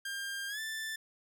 sawtooth tone with pitch glide, 1600 to 1765.1 Hz, G6 to A6, +35 to +5 cents, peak -33 dBFS, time 0.05-0.96 s, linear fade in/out 5 ms, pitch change +170 cents, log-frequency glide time 0.48-0.6 s, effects none

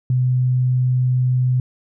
sine tone, 126.7 Hz, B2, 45 cents sharp, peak -14 dBFS, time 0.1-1.6 s, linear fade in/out 2 ms, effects none

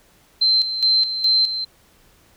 sine tone with tremolo, 4108 Hz, C8, 33 cents flat, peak -13 dBFS, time 0.41-1.65 s, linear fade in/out 10 ms, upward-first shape square, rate 2.4 Hz, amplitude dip 65%, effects pink hiss -55 dBFS RMS until 2.36 s

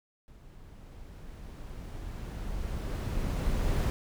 brown noise with level ramp, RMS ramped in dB -52 to -26 dBFS, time 0.28-3.9 s, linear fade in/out 0 ms, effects none

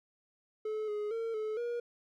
triangle tone with pitch steps, 431.4 / 418.7 / 455.6 / 431.8 / 476.4 Hz, A4 / G#4 / A#4 / A4 / A#4, -34 / +14 / -40 / -33 / +38 cents, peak -31 dBFS, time 0.65-1.8 s, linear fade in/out 5 ms, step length 230 ms, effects none

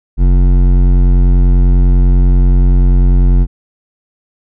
triangle tone with hard clipping, 45.11 Hz, F#1, 43 cents flat, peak -7 dBFS, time 0.17-3.47 s, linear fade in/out 50 ms, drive 16 dB, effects none

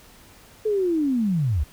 sine linear sweep, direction down, 440 to 61.74 Hz, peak -19 dBFS, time 0.65-1.64 s, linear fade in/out 10 ms, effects pink hiss -50 dBFS RMS until 1.72 s

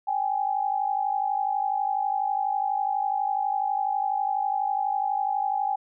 sine tone pair together, 783.9 / 836 Hz, G5 / G#5, 0 / +11 cents, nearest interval minor second, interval 111 cents, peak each -26 dBFS, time 0.07-5.76 s, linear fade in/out 10 ms, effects none

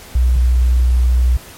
sine tone pair in turn, 61.74 / 61.74 Hz, B1 / B1, 0 / 0 cents, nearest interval unison, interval 0 cents, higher neither, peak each -9 dBFS, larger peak neither, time 0.15-0.36 / 0.36-1.37 s, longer second, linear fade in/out 5 ms, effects pink hiss -37 dBFS RMS until 1.57 s + MP3 64 kbps

